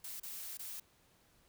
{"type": "noise with dropouts", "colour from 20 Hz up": "blue", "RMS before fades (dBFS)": -45, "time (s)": [0.04, 0.8], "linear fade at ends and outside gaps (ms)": 5, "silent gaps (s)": [[0.2, 0.231], [0.573, 0.592]], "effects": ["pink hiss -69 dBFS RMS until 1.48 s"]}